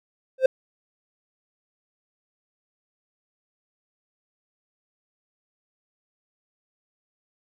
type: tone with exponential growth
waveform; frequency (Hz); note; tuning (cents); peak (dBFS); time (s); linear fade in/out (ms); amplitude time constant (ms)
triangle; 522; C5; -4; -7; 0.38-0.46; 5; 16
effects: none